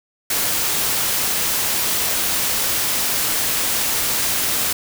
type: noise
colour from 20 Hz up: white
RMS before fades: -20 dBFS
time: 0.3-4.73 s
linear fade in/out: 5 ms
effects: none